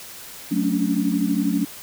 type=chord; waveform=sine; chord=D major seventh; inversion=first; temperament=equal with one note detuned; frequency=185 / 220 / 277.2 / 289.6 Hz; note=F#3 / A3 / C#4 / D4; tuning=0 / 0 / 0 / -24 cents; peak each=-24 dBFS; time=0.51-1.65 s; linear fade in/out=10 ms; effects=white hiss -39 dBFS RMS until 1.82 s